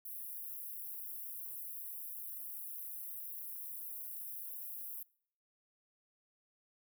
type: high-pass noise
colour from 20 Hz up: white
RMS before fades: -45 dBFS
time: 0.05-5.03 s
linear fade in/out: 5 ms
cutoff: 11000 Hz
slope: 48 dB/octave
effects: noise-tail reverb RT60 0.6 s tail -24 dB re dry